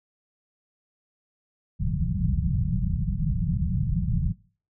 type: low-pass noise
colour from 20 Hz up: white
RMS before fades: -25 dBFS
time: 1.79-4.33 s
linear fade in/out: 20 ms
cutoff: 190 Hz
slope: 96 dB/octave
effects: noise-tail reverb RT60 0.4 s tail -20 dB re dry